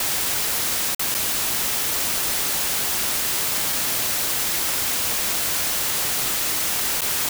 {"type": "noise with dropouts", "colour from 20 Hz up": "white", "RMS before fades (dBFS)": -23, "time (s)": [0, 7.29], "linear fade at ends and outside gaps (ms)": 2, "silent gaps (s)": [[0.948, 0.994], [1.143, 1.148], [7.009, 7.017]], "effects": []}